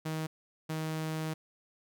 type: tone bursts at uneven times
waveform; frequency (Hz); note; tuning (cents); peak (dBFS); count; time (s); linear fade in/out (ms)
sawtooth; 157.9; D#3; +26; -29; 2; 0.05-0.27 / 0.69-1.34; 10
effects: none